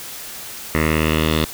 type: tone with low-pass filter sweep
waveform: 10% pulse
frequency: 78.4 Hz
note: D#2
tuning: 14 cents sharp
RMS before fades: -18 dBFS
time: 0.75-1.45 s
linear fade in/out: 0 ms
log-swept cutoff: 2100 to 3800 Hz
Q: 3.3
effects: white hiss -33 dBFS RMS until 1.53 s